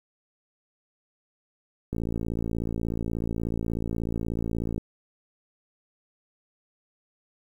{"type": "click train", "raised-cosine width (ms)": 3, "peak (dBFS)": -17, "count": 162, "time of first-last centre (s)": [1.93, 4.78], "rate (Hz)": 56.5, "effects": ["9-bit"]}